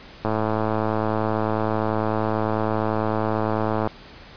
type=click train; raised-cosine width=1 ms; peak=-9 dBFS; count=396; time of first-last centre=0.25-3.874 s; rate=109 Hz; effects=pink hiss -44 dBFS RMS until 4.36 s + resampled to 11025 Hz